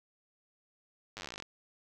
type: slowing click train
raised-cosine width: 0.2 ms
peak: -24 dBFS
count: 18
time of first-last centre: 1.17-1.424 s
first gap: 9 ms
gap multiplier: 1.06
effects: none